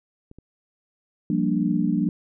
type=clicks; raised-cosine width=3 ms; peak=-31 dBFS; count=2; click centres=0.314 / 0.386 s
type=chord; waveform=sine; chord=G minor seventh; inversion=third; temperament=equal with one note detuned; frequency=174.61 / 196.56 / 233.1 / 293.7 Hz; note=F3 / G3 / Bb3 / D4; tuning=0 / +5 / 0 / 0 cents; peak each=-25 dBFS; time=1.3-2.09 s; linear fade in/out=2 ms
effects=none